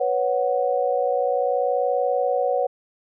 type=chord; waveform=sine; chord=B suspended second; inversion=none; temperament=equal; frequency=493.9 / 554.4 / 740 Hz; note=B4 / C#5 / F#5; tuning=0 / 0 / 0 cents; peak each=-23 / -23 / -24 dBFS; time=0-2.67 s; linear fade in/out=10 ms; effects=none